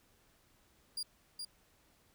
35% pulse tone with echo, 4817 Hz, D8, 43 cents sharp, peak -35 dBFS, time 0.97-1.03 s, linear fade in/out 5 ms, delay 420 ms, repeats 1, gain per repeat -4 dB, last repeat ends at 1.45 s, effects pink hiss -69 dBFS RMS until 2.14 s

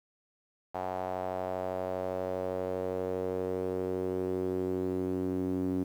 sawtooth tone with band-pass filter sweep, 92.5 Hz, F#2, in tune, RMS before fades -33 dBFS, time 0.74-5.84 s, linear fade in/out 10 ms, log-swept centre 750 to 290 Hz, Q 3.6, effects 10-bit

